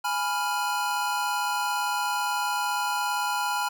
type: chord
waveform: square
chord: F diminished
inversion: first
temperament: equal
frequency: 830.6 / 987.8 / 1396.9 Hz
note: Ab5 / Cb6 / F6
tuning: 0 / 0 / 0 cents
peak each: -30 / -30 / -31 dBFS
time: 0.04-3.69 s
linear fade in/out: 10 ms
effects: none